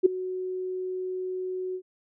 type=tone with ADSR envelope; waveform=sine; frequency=370 Hz; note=F#4; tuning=in tune; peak=-11 dBFS; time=0.03-1.82 s; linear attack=27 ms; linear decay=9 ms; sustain=-18 dB; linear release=71 ms; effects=none